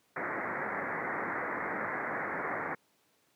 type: low-pass noise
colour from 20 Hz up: white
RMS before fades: -35 dBFS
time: 0.16-2.75 s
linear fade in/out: 5 ms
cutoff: 2100 Hz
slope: 96 dB/octave
effects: pink hiss -70 dBFS RMS until 3.35 s + high-pass 200 Hz 12 dB/octave